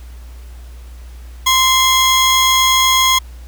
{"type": "tone pair together", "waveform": "30% pulse", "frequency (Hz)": [1042, 3308], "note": ["C6", "G#7"], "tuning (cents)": [-7, -8], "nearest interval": "octave + minor sixth", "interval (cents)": 1999, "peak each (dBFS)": -10, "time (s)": [1.46, 3.19], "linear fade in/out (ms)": 10, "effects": ["added 60 Hz sine -31 dBFS peak until 3.47 s", "pink hiss -47 dBFS RMS until 3.47 s"]}